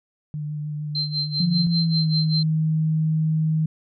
sine tone with vibrato, 150 Hz, D3, 37 cents sharp, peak -26 dBFS, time 0.34-1.67 s, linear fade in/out 0 ms, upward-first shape triangle, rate 6.6 Hz, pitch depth 20 cents each way
sine tone with tremolo, 4121 Hz, C8, 27 cents flat, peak -21 dBFS, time 0.95-2.43 s, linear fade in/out 2 ms, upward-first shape sine, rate 5.1 Hz, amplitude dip 90%
sine tone with pitch glide, 174.61 to 157.37 Hz, F3 to D#3, 0 to +20 cents, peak -18 dBFS, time 1.4-3.66 s, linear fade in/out 5 ms, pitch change -180 cents, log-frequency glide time 1.57-2.09 s
effects none

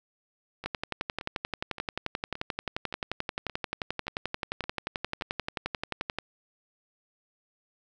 two click trains, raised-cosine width 0.3 ms, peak -23 / -14 dBFS, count 9 / 64, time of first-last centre 0.64-5.211 / 0.66-6.186 s, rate 1.75 / 11.4 Hz, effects none

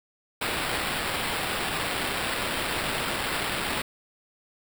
white noise with sample-and-hold, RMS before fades -29 dBFS, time 0.41-3.82 s, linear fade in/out 5 ms, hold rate 6300 Hz, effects none

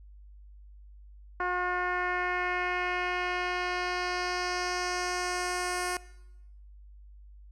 10% pulse tone with low-pass filter sweep, 359.5 Hz, F#4, 50 cents flat, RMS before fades -31 dBFS, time 1.4-5.97 s, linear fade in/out 2 ms, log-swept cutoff 1400 to 9700 Hz, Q 1.8, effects noise-tail reverb RT60 0.9 s tail -20 dB re dry + added 50 Hz sine -48 dBFS peak until 7.51 s

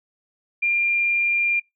sine tone, 2394 Hz, D7, 33 cents sharp, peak -18 dBFS, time 0.62-1.6 s, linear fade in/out 10 ms, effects noise-tail reverb RT60 0.2 s tail -23 dB re dry

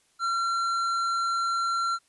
sine tone with tanh clipping, 1365 Hz, F6, 40 cents flat, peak -26 dBFS, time 0.19-1.99 s, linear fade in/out 50 ms, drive 11 dB, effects white hiss -66 dBFS RMS until 2.08 s + resampled to 24000 Hz

